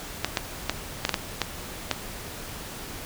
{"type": "clicks", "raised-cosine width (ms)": 0.2, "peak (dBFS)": -5, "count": 8, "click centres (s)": [0.246, 0.372, 0.696, 1.051, 1.093, 1.142, 1.417, 1.913], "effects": ["pink hiss -38 dBFS RMS until 3.05 s"]}